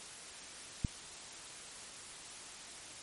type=click; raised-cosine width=5 ms; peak=-19 dBFS; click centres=0.848 s; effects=white hiss -49 dBFS RMS until 3.02 s + MP3 48 kbps